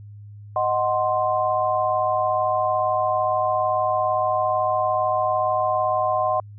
sine chord, C diminished, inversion first, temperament equal, 622.3 / 740 / 1046.5 Hz, Eb5 / Gb5 / C6, 0 / 0 / 0 cents, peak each -23 dBFS, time 0.56-6.4 s, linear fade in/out 2 ms, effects added 103 Hz sine -38 dBFS peak until 6.58 s

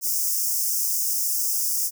white high-pass noise, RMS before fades -24 dBFS, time 0.01-1.91 s, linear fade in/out 50 ms, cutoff 5100 Hz, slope 96 dB/octave, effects none

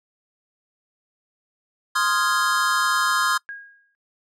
square chord, F minor seventh, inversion second, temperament equal, 1046.5 / 1244.5 / 1396.9 / 1661.2 Hz, C6 / Eb6 / F6 / Ab6, 0 / 0 / 0 / 0 cents, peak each -25 dBFS, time 1.95-3.38 s, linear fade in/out 10 ms
sine tone with exponential decay, 1635 Hz, G#6, 28 cents flat, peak -29 dBFS, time 3.49-3.95 s, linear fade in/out 0 ms, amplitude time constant 100 ms
effects noise-tail reverb RT60 0.1 s tail -24 dB re dry + low-pass 11000 Hz 12 dB/octave

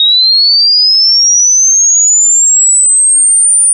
sine linear sweep, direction up, 3729 to 9397 Hz, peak -4 dBFS, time 0-3.73 s, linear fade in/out 2 ms, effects none

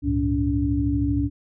sine tone cluster, 68.5 / 101.4 / 114.3 / 285.3 Hz, C#2 / G#2 / A#2 / C#4, -20 / -41 / -34 / +50 cents, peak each -25 / -28 / -28 / -22 dBFS, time 0.02-1.3 s, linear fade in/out 50 ms, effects none

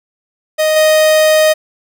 45% pulse tone with level steps, 622.3 Hz, D#5, in tune, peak -10 / -7 dBFS, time 0.58-1.54 s, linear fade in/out 20 ms, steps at 0.76 s, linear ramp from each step 5 ms, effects none

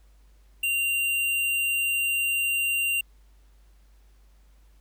sine tone with hard clipping, 2774 Hz, F7, 12 cents flat, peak -24 dBFS, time 0.63-3.01 s, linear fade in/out 5 ms, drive 15 dB, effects added 50 Hz sine -53 dBFS peak until 4.8 s + pink hiss -67 dBFS RMS until 4.8 s

